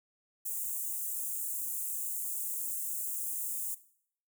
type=high-pass noise; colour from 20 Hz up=white; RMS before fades=-36 dBFS; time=0.45-3.75 s; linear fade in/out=10 ms; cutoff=7200 Hz; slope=48 dB/octave; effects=noise-tail reverb RT60 0.6 s tail -17 dB re dry